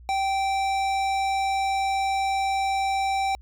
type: tone with hard clipping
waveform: sine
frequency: 779 Hz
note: G5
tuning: 11 cents flat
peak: -24 dBFS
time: 0.09-3.35 s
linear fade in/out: 0 ms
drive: 15 dB
effects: added 60 Hz sine -44 dBFS peak until 3.41 s